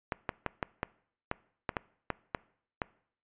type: clicks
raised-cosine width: 0.5 ms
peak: -15 dBFS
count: 11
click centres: 0.122 / 0.292 / 0.463 / 0.628 / 0.831 / 1.314 / 1.692 / 1.768 / 2.103 / 2.348 / 2.818 s
effects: noise-tail reverb RT60 0.6 s tail -22 dB re dry + resampled to 8000 Hz